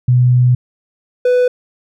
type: tone pair in turn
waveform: sine / triangle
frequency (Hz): 124.5 / 497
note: B2 / B4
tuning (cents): +14 / +11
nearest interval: 2 octaves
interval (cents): 2397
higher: second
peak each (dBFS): -7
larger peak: neither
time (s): 0.08-0.55 / 1.25-1.48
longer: first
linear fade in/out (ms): 5
effects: none